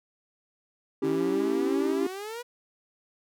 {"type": "chord", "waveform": "triangle", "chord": "C# diminished", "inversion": "none", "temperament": "equal", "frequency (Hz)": [277.2, 329.6, 392], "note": ["C#4", "E4", "G4"], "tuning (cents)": [0, 0, 0], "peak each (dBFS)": [-27, -28, -25], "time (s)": [1.02, 2.07], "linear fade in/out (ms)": 5}
{"type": "exponential sweep", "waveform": "sawtooth", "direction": "up", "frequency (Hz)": [146.1, 493.9], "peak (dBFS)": -31, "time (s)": [1.03, 2.43], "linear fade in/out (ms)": 20}
{"effects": []}